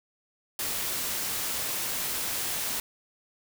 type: noise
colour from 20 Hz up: white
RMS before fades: -31 dBFS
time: 0.59-2.8 s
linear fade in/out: 2 ms
effects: none